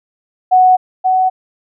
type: tone pair in turn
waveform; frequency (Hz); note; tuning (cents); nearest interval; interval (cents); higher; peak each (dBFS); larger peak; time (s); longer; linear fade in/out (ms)
sine; 740 / 747.3; F#5 / F#5; 0 / +17; unison; 17; second; -5 / -9; first; 0.51-0.77 / 1.04-1.3; neither; 20
effects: none